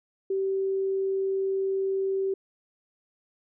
sine tone, 386.4 Hz, G4, 25 cents flat, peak -24 dBFS, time 0.3-2.34 s, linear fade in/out 5 ms, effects none

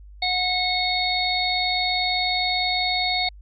harmonic tone with a mistuned harmonic, 729 Hz, F#5, 26 cents flat, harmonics 1 / 3 / 5 / 6, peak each -26 / -26 / -26 / -26 dBFS, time 0.22-3.29 s, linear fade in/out 5 ms, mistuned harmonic 5, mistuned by +31 cents, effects added 50 Hz sine -41 dBFS peak until 3.41 s

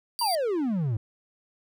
sawtooth tone, 4699 Hz, D8, in tune, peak -25 dBFS, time 0.19-0.35 s, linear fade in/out 0 ms
triangle exponential sweep, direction down, 989 to 102 Hz, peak -22 dBFS, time 0.21-0.97 s, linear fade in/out 5 ms
effects none

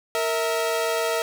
sawtooth tone pair together, 461.9 / 649.3 Hz, A#4 / E5, -16 / -26 cents, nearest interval tritone, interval 590 cents, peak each -21 dBFS, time 0.15-1.22 s, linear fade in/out 0 ms, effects none

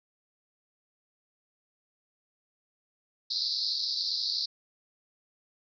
pink band-pass noise, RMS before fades -31 dBFS, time 3.3-4.46 s, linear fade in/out 10 ms, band 4000 to 5100 Hz, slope 96 dB/octave, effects none

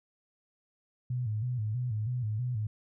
sine tone with vibrato, 115.6 Hz, A#2, 14 cents flat, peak -29 dBFS, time 1.1-2.67 s, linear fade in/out 5 ms, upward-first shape square, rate 3.1 Hz, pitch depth 130 cents each way, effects none

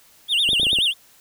triangle tone with vibrato, 3200 Hz, G7, 35 cents sharp, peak -15 dBFS, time 0.28-0.94 s, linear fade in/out 50 ms, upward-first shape sine, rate 9.4 Hz, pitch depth 260 cents each way
clicks, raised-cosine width 2 ms, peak -18 dBFS, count 7, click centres 0.49 / 0.532 / 0.598 / 0.632 / 0.668 / 0.731 / 0.787 s
effects white hiss -53 dBFS RMS until 1.2 s

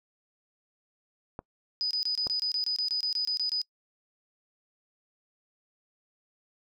clicks, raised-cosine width 1 ms, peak -23 dBFS, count 2, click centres 1.391 / 2.269 s
sine tone bursts, 4978 Hz, D#8, in tune, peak -26 dBFS, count 15, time 1.81-3.616 s, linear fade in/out 0 ms, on 98 ms, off 24 ms
effects noise-tail reverb RT60 0.1 s tail -26 dB re dry

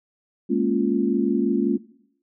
sine chord, Bb minor seventh, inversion third, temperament equal, 207.7 / 233.1 / 277.2 / 349.2 Hz, Ab3 / Bb3 / Db4 / F4, 0 / 0 / 0 / 0 cents, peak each -24 dBFS, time 0.49-1.78 s, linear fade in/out 20 ms, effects noise-tail reverb RT60 0.7 s tail -19 dB re dry

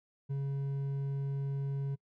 triangle tone with hard clipping, 138.59 Hz, C#3, in tune, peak -33 dBFS, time 0.29-1.96 s, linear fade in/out 20 ms, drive 7 dB, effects noise-tail reverb RT60 0.1 s tail -26 dB re dry

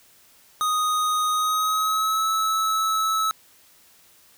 square tone with pitch glide, 1244.5 to 1301.9 Hz, D#6 to E6, 0 to -22 cents, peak -21 dBFS, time 0.61-3.31 s, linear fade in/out 0 ms, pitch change +78 cents, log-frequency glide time 1.31-2.28 s, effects white hiss -55 dBFS RMS until 4.37 s

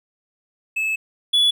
triangle tone pair in turn, 2604 / 3417 Hz, E7 / G#7, -22 / +49 cents, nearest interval perfect fourth, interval 471 cents, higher second, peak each -18 / -12 dBFS, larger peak second, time 0.76-0.96 / 1.33-1.51 s, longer first, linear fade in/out 10 ms, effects none

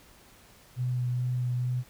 sine tone with vibrato, 124.4 Hz, B2, 13 cents sharp, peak -26 dBFS, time 0.76-1.84 s, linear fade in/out 50 ms, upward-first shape sine, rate 2.3 Hz, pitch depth 13 cents each way, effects pink hiss -56 dBFS RMS until 1.89 s

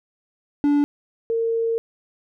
triangle / sine tone pair in turn, 289.5 / 457 Hz, D4 / A#4, -25 / -34 cents, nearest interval minor sixth, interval 791 cents, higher second, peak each -13 / -19 dBFS, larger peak first, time 0.64-0.84 / 1.3-1.78 s, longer second, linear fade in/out 0 ms, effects none

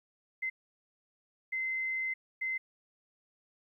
sine tone bursts at uneven times, 2064 Hz, C7, 24 cents flat, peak -31 dBFS, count 3, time 0.42-0.5 / 1.52-2.14 / 2.41-2.58 s, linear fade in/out 10 ms, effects 12-bit

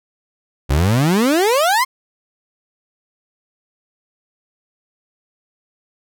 30% pulse exponential sweep, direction up, 63.4 to 1090 Hz, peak -10 dBFS, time 0.69-1.85 s, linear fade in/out 20 ms, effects none

